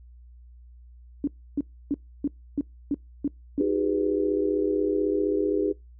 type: tone bursts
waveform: sine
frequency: 285.8 Hz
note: D4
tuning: 47 cents flat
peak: -21 dBFS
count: 8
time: 1.24-3.612 s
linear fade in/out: 2 ms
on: 34 ms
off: 300 ms
type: chord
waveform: sine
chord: G# minor seventh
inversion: second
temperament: equal with one note detuned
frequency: 311.1 / 370 / 405.8 / 493.9 Hz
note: D#4 / F#4 / G#4 / B4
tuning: 0 / 0 / -40 / 0 cents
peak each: -27 / -30 / -25 / -31 dBFS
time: 3.59-5.73 s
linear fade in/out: 20 ms
effects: noise-tail reverb RT60 0.2 s tail -25 dB re dry + added 60 Hz sine -46 dBFS peak until 5.99 s